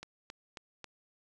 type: click train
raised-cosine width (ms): 0.2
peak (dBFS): -26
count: 4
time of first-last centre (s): 0.03-0.843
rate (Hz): 3.69
effects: resampled to 24000 Hz